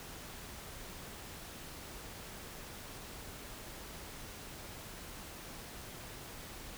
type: silence
effects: pink hiss -48 dBFS RMS until 6.77 s